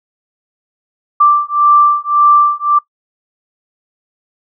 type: beating tone pair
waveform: sine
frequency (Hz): 1174.7 / 1176.5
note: D6 / D6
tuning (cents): 0 / +3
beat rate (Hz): 1.8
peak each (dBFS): -10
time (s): 1.2-2.79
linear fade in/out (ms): 10
effects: noise-tail reverb RT60 0.1 s tail -20 dB re dry